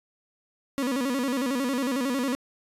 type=tone with vibrato; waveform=35% pulse; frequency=260 Hz; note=C4; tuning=11 cents flat; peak=-23 dBFS; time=0.78-2.35 s; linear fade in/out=0 ms; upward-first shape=square; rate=11 Hz; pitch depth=110 cents each way; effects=resampled to 32000 Hz